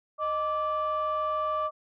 sine tone pair together, 618.7 / 1168 Hz, D#5 / D6, -10 / -10 cents, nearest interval major seventh, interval 1100 cents, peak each -29 / -26 dBFS, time 0.18-1.71 s, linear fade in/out 50 ms, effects tanh soft clip ceiling -22 dBFS

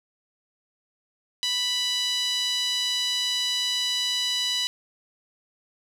5% pulse tone with band-pass filter, 987.8 Hz, B5, in tune, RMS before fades -26 dBFS, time 1.43-4.67 s, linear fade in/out 0 ms, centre 3500 Hz, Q 3, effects none

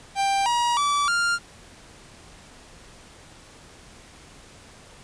45% pulse tone with pitch steps, 789 / 954.7 / 1155.2 / 1397.7 Hz, G5 / A#5 / D6 / F6, +11 / +41 / -29 / +1 cents, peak -20 dBFS, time 0.15-1.39 s, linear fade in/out 50 ms, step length 310 ms, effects pink hiss -48 dBFS RMS until 5.03 s + resampled to 22050 Hz

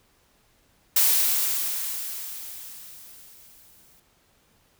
blue noise with exponential decay, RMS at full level -18 dBFS, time 0.96-4 s, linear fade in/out 5 ms, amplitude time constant 660 ms, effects pink hiss -63 dBFS RMS until 4.79 s

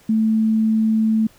sine tone, 220 Hz, A3, in tune, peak -14 dBFS, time 0.09-1.27 s, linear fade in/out 5 ms, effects pink hiss -52 dBFS RMS until 1.38 s

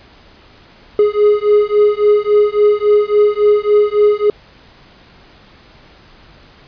triangle beating tone pair, 415.3 / 418.9 Hz, G#4 / G#4, 0 / +15 cents, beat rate 3.6 Hz, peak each -10 dBFS, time 0.99-4.3 s, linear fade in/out 2 ms, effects pink hiss -44 dBFS RMS until 6.67 s + resampled to 11025 Hz

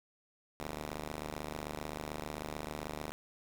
5% pulse ring-modulated tone, 75.8 Hz, D#2, 45 cents flat, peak -25 dBFS, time 0.6-3.12 s, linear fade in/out 0 ms, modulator 214 Hz, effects 10-bit

